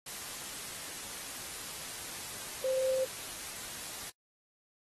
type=tone in noise; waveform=sine; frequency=523.3 Hz; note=C5; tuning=in tune; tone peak=-28 dBFS; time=2.64-3.05 s; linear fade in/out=5 ms; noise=white; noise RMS=-42 dBFS; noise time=0.06-4.1 s; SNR=+11 dB; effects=noise-tail reverb RT60 0.1 s tail -24 dB re dry + AAC 32 kbps